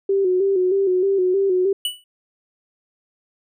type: tone with vibrato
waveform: sine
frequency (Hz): 379.2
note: F#4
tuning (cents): +43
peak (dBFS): -15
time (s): 0.09-1.73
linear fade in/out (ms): 5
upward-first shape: square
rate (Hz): 3.2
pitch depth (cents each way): 60
type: tone with exponential decay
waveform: square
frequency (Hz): 2958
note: F#7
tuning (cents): -1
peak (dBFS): -18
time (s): 1.85-2.04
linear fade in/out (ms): 2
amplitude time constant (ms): 40
effects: none